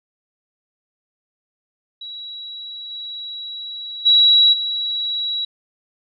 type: tone with level steps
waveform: sine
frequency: 3893 Hz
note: B7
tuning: 26 cents flat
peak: -30 / -28 / -9 / -20 dBFS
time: 2.01-5.45 s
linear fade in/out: 5 ms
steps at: 2.9 / 4.05 / 4.52 s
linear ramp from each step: 20 ms
effects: none